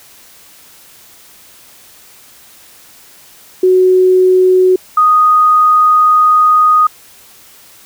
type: tone pair in turn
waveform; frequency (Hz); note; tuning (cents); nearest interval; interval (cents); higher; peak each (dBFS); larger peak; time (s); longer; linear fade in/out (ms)
sine; 370 / 1242; F#4 / D#6; 0 / -3; octave + major sixth; 2097; second; -5; neither; 3.63-4.76 / 4.97-6.87; second; 5
effects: white hiss -41 dBFS RMS until 7.85 s